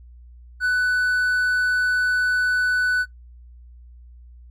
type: tone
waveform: triangle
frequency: 1492 Hz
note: F#6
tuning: 14 cents sharp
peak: -15 dBFS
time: 0.6-3.06 s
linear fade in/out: 50 ms
effects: noise-tail reverb RT60 0.1 s tail -17 dB re dry + added 60 Hz sine -42 dBFS peak until 4.5 s

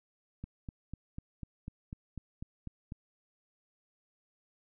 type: click train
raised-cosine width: 5 ms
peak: -28 dBFS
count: 11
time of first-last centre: 0.44-2.921 s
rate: 4.03 Hz
effects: none

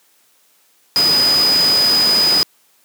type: tone in noise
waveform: sine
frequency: 4978 Hz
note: D#8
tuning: in tune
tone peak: -11 dBFS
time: 0.96-2.43 s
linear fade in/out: 0 ms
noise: pink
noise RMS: -21 dBFS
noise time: 0.96-2.43 s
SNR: +7 dB
effects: white hiss -56 dBFS RMS until 2.84 s + high-pass 200 Hz 12 dB/octave

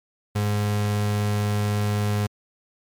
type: tone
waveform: 35% pulse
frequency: 103.83 Hz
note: G#2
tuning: in tune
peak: -19 dBFS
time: 0.35-2.27 s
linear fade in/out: 10 ms
effects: MP3 96 kbps

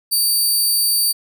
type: tone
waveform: 15% pulse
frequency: 4621 Hz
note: D8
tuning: 29 cents flat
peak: -8 dBFS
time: 0.11-1.13 s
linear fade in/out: 20 ms
effects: none

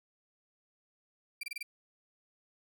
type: tone bursts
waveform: 35% pulse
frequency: 2359 Hz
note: D7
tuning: 7 cents sharp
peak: -34 dBFS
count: 5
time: 1.41-1.629 s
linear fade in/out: 5 ms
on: 23 ms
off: 26 ms
effects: none

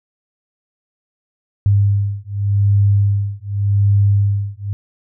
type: beating tone pair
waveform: sine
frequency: 100.4 / 101.26 Hz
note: G2 / G#2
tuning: +42 / -43 cents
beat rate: 0.86 Hz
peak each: -15 dBFS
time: 1.66-4.73 s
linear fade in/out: 0 ms
effects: none

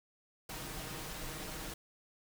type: noise with comb filter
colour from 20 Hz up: pink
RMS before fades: -43 dBFS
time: 0.49-1.74 s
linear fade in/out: 5 ms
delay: 6.4 ms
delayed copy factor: +0.5
effects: none

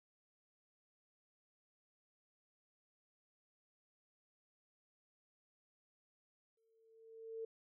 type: tone with exponential growth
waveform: sine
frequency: 449.6 Hz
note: A4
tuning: 37 cents sharp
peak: -40 dBFS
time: 6.57-7.45 s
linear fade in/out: 5 ms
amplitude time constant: 190 ms
effects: none

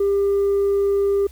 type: tone with tanh clipping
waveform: triangle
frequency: 398.8 Hz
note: G4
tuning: 30 cents sharp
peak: -16 dBFS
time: 0-1.27 s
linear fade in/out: 5 ms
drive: 6 dB
effects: added 64 Hz sine -40 dBFS peak until 1.31 s + white hiss -52 dBFS RMS until 1.31 s

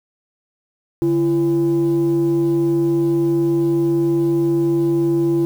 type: tone pair together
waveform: sine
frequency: 144.4 / 337.5 Hz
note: D3 / E4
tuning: -29 / +41 cents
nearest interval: octave + minor third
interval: 1470 cents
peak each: -20 / -13 dBFS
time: 1.02-5.45 s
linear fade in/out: 0 ms
effects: tanh soft clip ceiling -11 dBFS + 7-bit

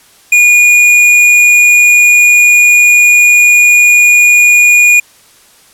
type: tone with tanh clipping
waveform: sine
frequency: 2442 Hz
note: D#7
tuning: 33 cents flat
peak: -4 dBFS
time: 0.32-5 s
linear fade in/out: 5 ms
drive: 15 dB
effects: white hiss -43 dBFS RMS until 5.73 s + low-pass 12000 Hz 12 dB/octave

